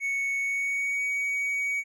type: tone with pitch glide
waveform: triangle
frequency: 2217 to 2254 Hz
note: C#7 to C#7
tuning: 0 to +28 cents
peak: -24 dBFS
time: 0-1.84 s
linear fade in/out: 50 ms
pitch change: +28 cents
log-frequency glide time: 0.38-1.12 s
effects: none